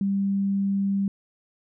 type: tone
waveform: sine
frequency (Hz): 197.3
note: G3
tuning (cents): +11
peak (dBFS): -21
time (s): 0.01-1.08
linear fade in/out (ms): 2
effects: none